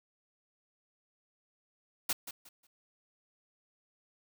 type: noise with echo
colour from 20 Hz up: white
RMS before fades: -31 dBFS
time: 2.09-2.13 s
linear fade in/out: 5 ms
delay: 180 ms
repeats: 3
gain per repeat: -12 dB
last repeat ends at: 2.67 s
effects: none